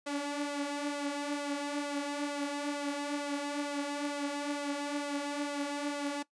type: tone with flanger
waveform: sawtooth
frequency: 287.9 Hz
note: D4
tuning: 34 cents flat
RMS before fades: -35 dBFS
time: 0.06-6.23 s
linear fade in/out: 10 ms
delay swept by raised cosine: 1.9 to 5.9 ms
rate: 2.2 Hz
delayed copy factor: +0.55
effects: noise-tail reverb RT60 0.1 s tail -19 dB re dry + resampled to 22050 Hz